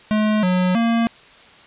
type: tone with pitch steps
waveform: square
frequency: 213.8 / 182.3 / 230.9 Hz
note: A3 / F#3 / A#3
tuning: -49 / -25 / -16 cents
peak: -16 dBFS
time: 0.11-1.07 s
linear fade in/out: 0 ms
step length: 320 ms
effects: white hiss -46 dBFS RMS until 1.66 s + resampled to 8000 Hz